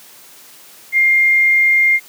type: tone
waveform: sine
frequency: 2115 Hz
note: C7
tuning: 18 cents sharp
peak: -9 dBFS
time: 0.92-2 s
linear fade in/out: 50 ms
effects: white hiss -42 dBFS RMS until 2.08 s + high-pass 150 Hz 12 dB/octave